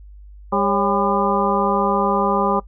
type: harmonic tone with a mistuned harmonic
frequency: 200.6 Hz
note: G3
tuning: 40 cents sharp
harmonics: 1 / 2 / 3 / 4 / 5 / 6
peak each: -23 / -23 / -23 / -23 / -23 / -23 dBFS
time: 0.52-2.6 s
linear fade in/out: 10 ms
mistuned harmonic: 3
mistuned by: -140 cents
effects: noise-tail reverb RT60 0.1 s tail -20 dB re dry + added 50 Hz sine -38 dBFS peak until 2.67 s